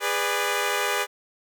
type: chord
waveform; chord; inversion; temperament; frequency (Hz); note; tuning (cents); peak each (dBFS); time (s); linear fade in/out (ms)
10% pulse; G# diminished; none; equal with one note detuned; 409.6 / 493.9 / 587.3; G#4 / B4 / D5; -24 / 0 / 0; -18 / -19 / -21; 0-1.07; 50
effects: none